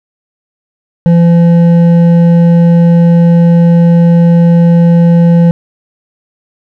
sine tone with hard clipping, 170 Hz, F3, 46 cents flat, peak -4 dBFS, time 1.06-5.51 s, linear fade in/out 0 ms, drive 7 dB, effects none

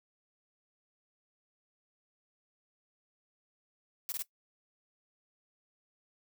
blue noise bursts, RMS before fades -36 dBFS, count 3, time 4.09-4.222 s, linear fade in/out 0 ms, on 30 ms, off 21 ms, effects noise-tail reverb RT60 0.1 s tail -18 dB re dry

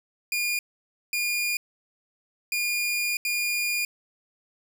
sawtooth tone bursts at uneven times, 2425 Hz, D#7, 45 cents flat, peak -21 dBFS, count 4, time 0.32-0.59 / 1.13-1.57 / 2.52-3.17 / 3.25-3.85 s, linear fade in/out 2 ms, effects none

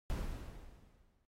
brown noise with exponential decay, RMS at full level -35 dBFS, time 0.1-1.25 s, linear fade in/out 0 ms, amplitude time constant 250 ms, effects noise-tail reverb RT60 0.1 s tail -24 dB re dry + AAC 48 kbps

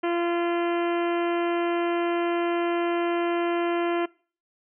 harmonic tone, 343.8 Hz, F4, 27 cents flat, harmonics 1 / 2 / 3 / 4 / 5 / 6 / 7 / 8 / 9, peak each -24 / -30 / -34 / -36 / -38 / -40 / -41 / -42 / -43 dBFS, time 0.03-4.06 s, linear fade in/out 10 ms, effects noise-tail reverb RT60 0.4 s tail -22 dB re dry

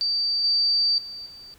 sine tone with level steps, 4637 Hz, D8, 23 cents flat, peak -21 / -18 / -34 / -41 dBFS, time 0.01-1.54 s, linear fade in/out 0 ms, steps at 0.44 / 0.98 / 1.26 s, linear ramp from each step 2 ms, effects pink hiss -56 dBFS RMS until 1.58 s

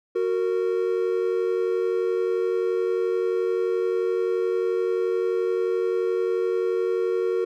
triangle tone pair together, 369.4 / 460.9 Hz, F#4 / A#4, -3 / -20 cents, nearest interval major third, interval 383 cents, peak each -22 dBFS, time 0.15-7.45 s, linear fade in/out 10 ms, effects none

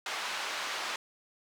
pink band-pass noise, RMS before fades -36 dBFS, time 0.06-0.96 s, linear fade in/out 2 ms, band 910 to 4800 Hz, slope 12 dB/octave, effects none

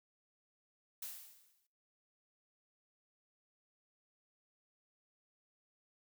blue noise with exponential decay, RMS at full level -42 dBFS, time 1.02-1.67 s, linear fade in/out 5 ms, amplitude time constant 140 ms, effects noise-tail reverb RT60 0.6 s tail -23 dB re dry

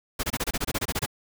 pink noise bursts, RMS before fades -27 dBFS, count 13, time 0.19-1.062 s, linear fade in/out 10 ms, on 44 ms, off 25 ms, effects none

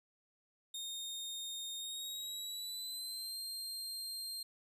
sawtooth tone with pitch glide, 3686 to 4185 Hz, A#7 to C8, -20 to 0 cents, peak -38 dBFS, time 0.74-4.43 s, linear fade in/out 5 ms, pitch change +220 cents, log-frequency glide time 1.77-3.38 s, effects resampled to 32000 Hz

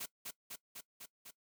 white noise with echo, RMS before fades -42 dBFS, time 0-0.06 s, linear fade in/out 10 ms, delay 250 ms, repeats 5, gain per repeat -2 dB, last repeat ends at 1.31 s, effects noise-tail reverb RT60 0.1 s tail -19 dB re dry + high-pass 100 Hz 12 dB/octave

